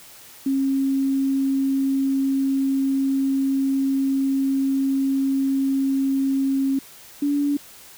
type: tone pair in turn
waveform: sine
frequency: 270.8 / 286.9 Hz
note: C#4 / D4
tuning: -40 / -40 cents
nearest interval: minor second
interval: 100 cents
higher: second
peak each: -18 dBFS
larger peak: neither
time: 0.46-6.79 / 7.22-7.57 s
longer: first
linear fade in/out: 5 ms
effects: white hiss -45 dBFS RMS until 7.97 s